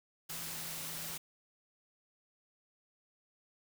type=tone in noise; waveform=sine; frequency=162.9 Hz; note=E3; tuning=20 cents flat; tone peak=-53 dBFS; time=0.29-1.18 s; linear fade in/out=10 ms; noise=white; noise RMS=-42 dBFS; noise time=0.29-1.18 s; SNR=-14 dB; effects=none